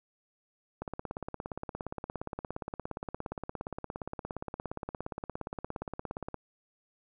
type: click train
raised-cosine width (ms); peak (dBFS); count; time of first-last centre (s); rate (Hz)
1; -22; 96; 0.82-6.343; 17.2
effects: none